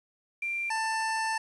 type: tone pair in turn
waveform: sine / 25% pulse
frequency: 2370 / 887.7 Hz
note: D7 / A5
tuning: +15 / +15 cents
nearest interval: octave + perfect fourth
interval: 1700 cents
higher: first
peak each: -29 / -24 dBFS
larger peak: second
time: 0.42-0.7 / 0.7-1.38 s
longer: second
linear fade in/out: 5 ms
effects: resampled to 24000 Hz + 9-bit